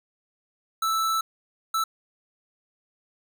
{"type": "tone bursts at uneven times", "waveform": "square", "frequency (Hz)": 1318.5, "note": "E6", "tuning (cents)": 0, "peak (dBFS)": -23, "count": 2, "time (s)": [[0.82, 1.21], [1.74, 1.84]], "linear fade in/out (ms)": 5, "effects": []}